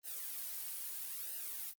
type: noise with flanger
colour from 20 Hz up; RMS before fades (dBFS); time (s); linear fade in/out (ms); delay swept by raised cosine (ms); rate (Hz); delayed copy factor
blue; -43; 0.03-1.74; 50; 0.87 to 2.97; 0.77; -0.95
effects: Opus 32 kbps